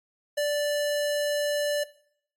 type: tone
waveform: square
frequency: 586 Hz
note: D5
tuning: 4 cents flat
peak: -24 dBFS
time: 0.37-1.84 s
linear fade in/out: 10 ms
effects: noise-tail reverb RT60 0.6 s tail -18 dB re dry + MP3 64 kbps